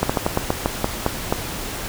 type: slowing click train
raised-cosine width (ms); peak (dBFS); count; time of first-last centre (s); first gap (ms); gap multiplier
1; -3; 10; 0.03-1.325; 65; 1.19
effects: pink hiss -29 dBFS RMS until 1.88 s